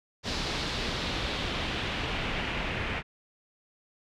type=noise with low-pass filter sweep; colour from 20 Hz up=pink; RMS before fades=-32 dBFS; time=0.23-3.03 s; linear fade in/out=50 ms; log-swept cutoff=4700 to 2400 Hz; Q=2; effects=none